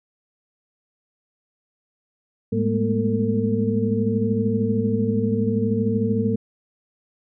sine tone cluster, 108.4 / 204.1 / 216.9 / 237.5 / 452 Hz, A2 / G#3 / A3 / A#3 / A4, -25 / -30 / -25 / +33 / +47 cents, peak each -25 dBFS, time 2.52-6.36 s, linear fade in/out 10 ms, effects none

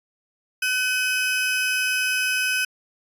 35% pulse tone pair together, 1512.1 / 2543 Hz, F#6 / D#7, +37 / +37 cents, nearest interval major sixth, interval 900 cents, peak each -22 dBFS, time 0.62-2.65 s, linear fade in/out 5 ms, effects resampled to 32000 Hz

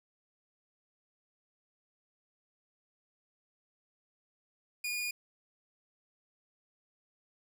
sawtooth tone, 2441 Hz, D#7, 34 cents flat, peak -30 dBFS, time 4.84-5.11 s, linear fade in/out 5 ms, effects none

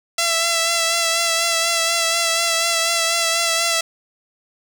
5% pulse tone with vibrato, 669 Hz, E5, 25 cents sharp, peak -5 dBFS, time 0.18-3.81 s, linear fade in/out 5 ms, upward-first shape sine, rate 4.1 Hz, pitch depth 27 cents each way, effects 7-bit

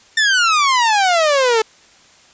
sawtooth exponential sweep, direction down, 1812 to 430.8 Hz, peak -8 dBFS, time 0.17-1.62 s, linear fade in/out 5 ms, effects white hiss -48 dBFS RMS until 2.33 s + resampled to 16000 Hz

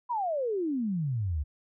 sine exponential sweep, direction down, 1012 to 67.8 Hz, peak -27 dBFS, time 0.09-1.44 s, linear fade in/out 20 ms, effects none

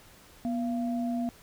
sine tone pair together, 242.2 / 685 Hz, B3 / F5, -34 / -34 cents, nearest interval octave + tritone, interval 1800 cents, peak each -28 / -36 dBFS, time 0.45-1.29 s, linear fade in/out 0 ms, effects pink hiss -55 dBFS RMS until 1.42 s

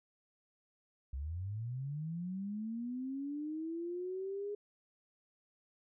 sine linear sweep, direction up, 63 to 415.3 Hz, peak -37 dBFS, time 1.13-4.55 s, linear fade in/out 5 ms, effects none

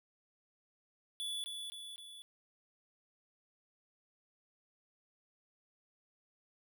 square tone with echo, 3442 Hz, A7, 39 cents flat, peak -38 dBFS, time 1.2-1.44 s, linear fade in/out 0 ms, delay 260 ms, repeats 3, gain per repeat -4 dB, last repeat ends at 2.22 s, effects none

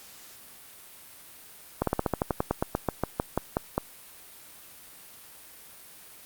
slowing click train, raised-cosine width 1 ms, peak -10 dBFS, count 18, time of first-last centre 1.82-3.78 s, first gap 53 ms, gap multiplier 1.09, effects white hiss -49 dBFS RMS until 6.25 s + Opus 48 kbps

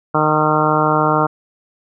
harmonic tone with a mistuned harmonic, 153.7 Hz, D#3, 21 cents flat, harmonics 1 / 2 / 3 / 4 / 5 / 6 / 7 / 8 / 9, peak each -21 / -21 / -21 / -21 / -21 / -21 / -21 / -21 / -21 dBFS, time 0.14-1.27 s, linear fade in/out 10 ms, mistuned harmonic 9, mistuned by -20 cents, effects none

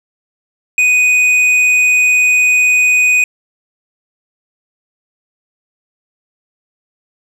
sine tone with hard clipping, 2489 Hz, D#7, in tune, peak -9 dBFS, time 0.78-3.24 s, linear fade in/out 2 ms, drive 6 dB, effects none

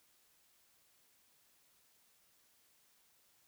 silence, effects white hiss -71 dBFS RMS until 3.47 s

